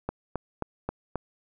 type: click train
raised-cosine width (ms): 1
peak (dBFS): -15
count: 5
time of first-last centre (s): 0.09-1.157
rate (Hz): 3.75
effects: none